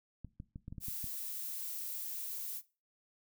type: clicks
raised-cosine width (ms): 5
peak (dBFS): -32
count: 8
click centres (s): 0.247 / 0.401 / 0.559 / 0.681 / 0.725 / 0.782 / 0.884 / 1.042
type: noise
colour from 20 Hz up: violet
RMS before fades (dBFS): -41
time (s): 0.8-2.62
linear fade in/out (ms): 50
effects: noise-tail reverb RT60 0.3 s tail -18 dB re dry